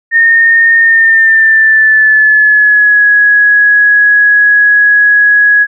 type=tone with pitch glide; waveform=sine; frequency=1833 to 1671.2 Hz; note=A#6 to G#6; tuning=-30 to +10 cents; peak=-3 dBFS; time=0.11-5.67 s; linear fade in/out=50 ms; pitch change=-160 cents; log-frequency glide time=0.78-3.05 s; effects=none